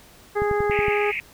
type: harmonic tone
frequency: 413.6 Hz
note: G#4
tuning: 7 cents flat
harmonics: 1 / 2 / 3 / 4 / 5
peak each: -21 / -27 / -31 / -33 / -35 dBFS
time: 0.35-1.12 s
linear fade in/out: 20 ms
type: click train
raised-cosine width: 5 ms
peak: -17 dBFS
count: 6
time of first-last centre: 0.42-0.883 s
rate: 10.8 Hz
type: band-pass noise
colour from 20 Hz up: white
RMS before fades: -28 dBFS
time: 0.71-1.2 s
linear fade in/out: 0 ms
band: 2000 to 2600 Hz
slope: 96 dB/octave
effects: pink hiss -50 dBFS RMS until 1.33 s